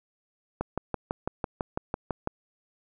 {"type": "click train", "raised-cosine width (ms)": 1, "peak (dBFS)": -14, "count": 11, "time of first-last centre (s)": [0.61, 2.274], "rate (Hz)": 6.01, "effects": []}